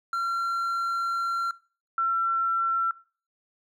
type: tone pair in turn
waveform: triangle / sine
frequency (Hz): 1368 / 1351.5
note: F6 / E6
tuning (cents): -36 / +43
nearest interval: unison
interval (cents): 21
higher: first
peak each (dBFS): -23 / -22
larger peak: second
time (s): 0.13-1.51 / 1.98-2.91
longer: first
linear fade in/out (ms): 2
effects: noise-tail reverb RT60 0.4 s tail -21 dB re dry